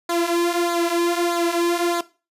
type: tone with flanger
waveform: sawtooth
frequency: 343.7 Hz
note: F4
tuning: 28 cents flat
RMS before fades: -21 dBFS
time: 0.09-2.01 s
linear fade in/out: 5 ms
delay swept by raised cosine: 0.35 to 4.45 ms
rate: 1.6 Hz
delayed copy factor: -0.75
effects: noise-tail reverb RT60 0.3 s tail -17 dB re dry + resampled to 32000 Hz